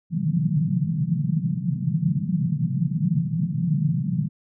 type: band-pass noise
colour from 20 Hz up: pink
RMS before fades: -23 dBFS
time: 0.1-4.29 s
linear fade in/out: 50 ms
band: 140 to 180 Hz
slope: 48 dB/octave
effects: none